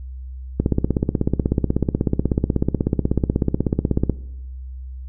click train, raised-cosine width 3 ms, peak -4 dBFS, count 58, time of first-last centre 0.6-4.097 s, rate 16.3 Hz, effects noise-tail reverb RT60 0.9 s tail -20 dB re dry + added 64 Hz sine -30 dBFS peak until 5.08 s

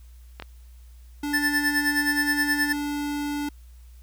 clicks, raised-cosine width 0.3 ms, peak -19 dBFS, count 2, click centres 0.399 / 0.423 s
square tone, 290.9 Hz, D4, 16 cents flat, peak -27 dBFS, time 1.23-3.49 s, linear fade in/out 5 ms
square tone with tremolo, 1760 Hz, A6, in tune, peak -20 dBFS, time 1.33-2.73 s, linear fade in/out 10 ms, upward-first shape sine, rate 9.5 Hz, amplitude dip 75%
effects added 60 Hz sine -44 dBFS peak until 4.02 s + white hiss -62 dBFS RMS until 4.02 s

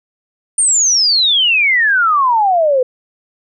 sine exponential sweep, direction down, 9100 to 493.9 Hz, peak -9 dBFS, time 0.58-2.83 s, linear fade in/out 5 ms, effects none

